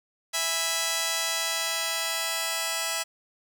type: chord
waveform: 5% pulse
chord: E major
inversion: none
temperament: just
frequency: 659.3 / 824.1 / 988.9 Hz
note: E5 / G#5 / B5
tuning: 0 / -14 / +2 cents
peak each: -18 / -21 / -21 dBFS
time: 0.33-3.04 s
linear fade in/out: 20 ms
effects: none